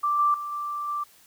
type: tone with level steps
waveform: sine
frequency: 1174.7 Hz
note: D6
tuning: in tune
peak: -21 / -18 / -30 / -28 / -26 dBFS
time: 0.03-1.04 s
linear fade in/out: 10 ms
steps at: 0.19 / 0.34 / 0.52 / 0.88 s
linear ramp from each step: 2 ms
effects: white hiss -56 dBFS RMS until 1.26 s